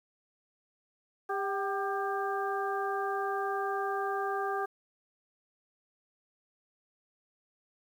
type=harmonic tone with a mistuned harmonic; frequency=398.1 Hz; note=G4; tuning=27 cents sharp; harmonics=1 / 2 / 3 / 4; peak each=-34 / -34 / -36 / -39 dBFS; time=1.29-4.66 s; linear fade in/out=10 ms; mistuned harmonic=2; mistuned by=-47 cents; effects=10-bit